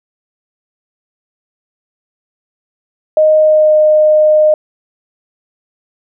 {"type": "tone with pitch glide", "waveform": "sine", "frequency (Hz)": [620, 613.6], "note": ["D#5", "D#5"], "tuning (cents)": [-6, -24], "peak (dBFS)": -5, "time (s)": [3.17, 4.54], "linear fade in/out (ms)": 2, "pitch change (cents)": -18, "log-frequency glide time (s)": [3.38, 3.77], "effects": []}